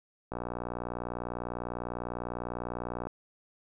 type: click train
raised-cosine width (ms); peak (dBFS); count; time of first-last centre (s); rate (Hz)
1; -21; 166; 0.32-3.07; 60
effects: none